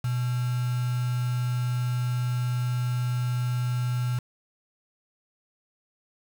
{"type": "tone with quantisation", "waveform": "sine", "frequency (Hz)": 123.47, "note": "B2", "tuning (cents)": 0, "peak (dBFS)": -24, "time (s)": [0.04, 4.19], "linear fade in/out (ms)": 5, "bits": 6, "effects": []}